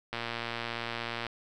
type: click train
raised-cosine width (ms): 0.3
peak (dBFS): -18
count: 134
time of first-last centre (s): 0.13-1.267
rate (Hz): 117
effects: none